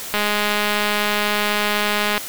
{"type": "click train", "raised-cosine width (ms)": 0.3, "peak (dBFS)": -4, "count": 425, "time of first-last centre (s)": [0.14, 2.178], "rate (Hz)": 208, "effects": ["white hiss -31 dBFS RMS until 2.28 s"]}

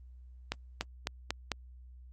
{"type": "accelerating click train", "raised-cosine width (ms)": 0.2, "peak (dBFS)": -14, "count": 5, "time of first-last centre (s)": [0.52, 1.517], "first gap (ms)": 290, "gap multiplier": 0.9, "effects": ["added 62 Hz sine -49 dBFS peak until 2.12 s", "Opus 32 kbps"]}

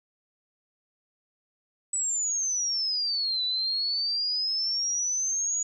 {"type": "exponential two-way sweep", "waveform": "sine", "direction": "down then up", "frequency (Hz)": [7980, 3951, 6840], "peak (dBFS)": -25, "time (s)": [1.93, 5.63], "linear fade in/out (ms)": 5, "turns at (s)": 3.44, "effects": []}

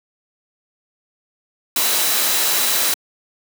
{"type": "tone in noise", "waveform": "sine", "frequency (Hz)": 3951, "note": "B7", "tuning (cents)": 0, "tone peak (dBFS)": -27, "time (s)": [1.76, 2.94], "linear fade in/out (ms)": 2, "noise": "white", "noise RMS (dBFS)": -18, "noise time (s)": [1.76, 2.94], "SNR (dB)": -12, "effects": ["high-pass 300 Hz 12 dB/octave"]}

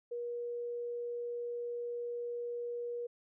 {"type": "tone", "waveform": "sine", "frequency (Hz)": 478.3, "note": "A#4", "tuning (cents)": 44, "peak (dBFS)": -36, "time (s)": [0.11, 3.07], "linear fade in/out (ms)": 10, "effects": []}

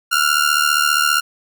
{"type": "ring-modulated tone", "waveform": "sawtooth", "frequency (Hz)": 1400, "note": "F6", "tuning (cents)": 4, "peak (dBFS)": -7, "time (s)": [0.11, 1.21], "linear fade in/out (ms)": 20, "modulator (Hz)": 37.5, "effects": []}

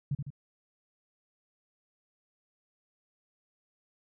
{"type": "tone with echo", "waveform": "sine", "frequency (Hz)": 141, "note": "C#3", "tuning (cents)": 30, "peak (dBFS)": -27, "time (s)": [0.11, 0.15], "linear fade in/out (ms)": 5, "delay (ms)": 77, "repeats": 2, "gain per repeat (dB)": -5, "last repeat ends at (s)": 0.304, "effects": []}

